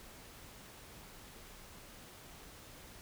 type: silence
effects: pink hiss -54 dBFS RMS until 3.01 s